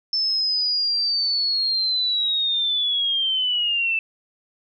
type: linear sweep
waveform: sine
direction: down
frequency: 5300 to 2637 Hz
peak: -19 dBFS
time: 0.13-3.99 s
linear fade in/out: 2 ms
effects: none